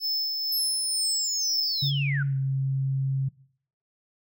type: tone with tremolo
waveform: square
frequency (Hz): 5250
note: E8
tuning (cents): -8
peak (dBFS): -25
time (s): 0-1.92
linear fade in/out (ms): 50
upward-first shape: sine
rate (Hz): 2.1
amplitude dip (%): 35
type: linear sweep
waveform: sine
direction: down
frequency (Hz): 11690 to 1403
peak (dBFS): -29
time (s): 0.52-2.23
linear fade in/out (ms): 5
type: tone with pitch glide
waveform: sine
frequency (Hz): 140 to 134.76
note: C#3 to C#3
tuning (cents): +18 to -49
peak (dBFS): -23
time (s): 1.82-3.29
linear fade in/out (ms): 10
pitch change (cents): -67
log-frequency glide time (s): 2.24-2.35
effects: noise-tail reverb RT60 0.6 s tail -21 dB re dry